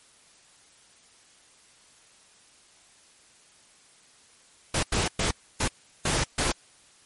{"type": "noise bursts at uneven times", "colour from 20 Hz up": "pink", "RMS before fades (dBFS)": -25, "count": 6, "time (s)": [[4.74, 4.83], [4.92, 5.08], [5.19, 5.31], [5.6, 5.68], [6.05, 6.24], [6.38, 6.52]], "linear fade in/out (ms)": 5, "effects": ["white hiss -57 dBFS RMS until 7.05 s", "MP3 48 kbps"]}